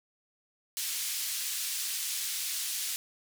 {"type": "band-pass noise", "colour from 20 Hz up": "white", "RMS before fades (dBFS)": -34, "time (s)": [0.77, 2.96], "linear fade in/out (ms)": 0, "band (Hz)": [2700, 12000], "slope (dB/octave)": 12, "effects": []}